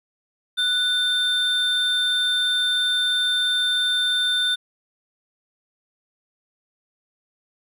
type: tone pair together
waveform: triangle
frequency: 1480 / 3577 Hz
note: F#6 / A7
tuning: 0 / +28 cents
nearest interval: octave + minor third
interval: 1528 cents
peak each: -24 / -18 dBFS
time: 0.57-4.56 s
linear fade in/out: 20 ms
effects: none